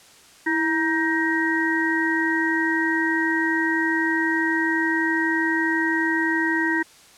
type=harmonic tone with a mistuned harmonic; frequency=314.4 Hz; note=D#4; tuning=18 cents sharp; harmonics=1 / 3 / 5 / 6; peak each=-23 / -29 / -27 / -23 dBFS; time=0.46-6.83 s; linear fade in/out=10 ms; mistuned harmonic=1; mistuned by=+66 cents; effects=white hiss -50 dBFS RMS until 7.17 s + low-pass 9000 Hz 12 dB/octave